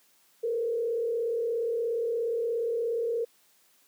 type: tone with frequency modulation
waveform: sine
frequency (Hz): 463.9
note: A#4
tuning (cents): -8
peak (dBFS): -26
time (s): 0.43-3.25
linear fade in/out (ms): 10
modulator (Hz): 37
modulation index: 0.67
effects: white hiss -64 dBFS RMS until 3.87 s + high-pass 150 Hz 12 dB/octave